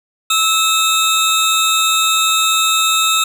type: tone pair together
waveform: 25% pulse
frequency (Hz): 1307 / 3697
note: E6 / A#7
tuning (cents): -15 / -15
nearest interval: octave + tritone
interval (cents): 1800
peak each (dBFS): -11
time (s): 0.3-3.24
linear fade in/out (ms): 5
effects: none